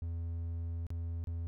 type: tone with dropouts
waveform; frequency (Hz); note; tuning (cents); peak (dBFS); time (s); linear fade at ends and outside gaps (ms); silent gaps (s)
triangle; 83.9; E2; +31; -33; 0.02-1.47; 0; 0.867-0.904 / 1.24-1.272
effects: none